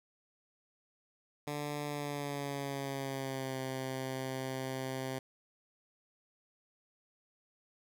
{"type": "tone with pitch glide", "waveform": "10% pulse", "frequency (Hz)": [146.83, 131.57], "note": ["D3", "C3"], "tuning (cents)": [0, 10], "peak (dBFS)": -28, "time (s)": [1.47, 5.19], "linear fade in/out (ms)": 5, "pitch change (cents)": -190, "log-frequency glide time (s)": [1.86, 3.57], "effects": []}